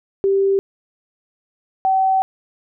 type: tone pair in turn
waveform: sine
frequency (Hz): 391.6 / 764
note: G4 / G5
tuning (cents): -2 / -45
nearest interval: octave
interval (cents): 1157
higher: second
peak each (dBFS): -13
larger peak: neither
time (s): 0.24-0.59 / 1.85-2.22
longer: second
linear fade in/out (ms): 0
effects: none